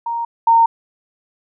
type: tone pair in turn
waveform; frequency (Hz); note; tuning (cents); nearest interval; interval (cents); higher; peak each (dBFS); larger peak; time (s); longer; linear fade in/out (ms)
sine; 932.3 / 917.9; A#5 / A#5; 0 / -27; unison; 27; first; -19 / -8; second; 0.06-0.25 / 0.47-0.66; neither; 5
effects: none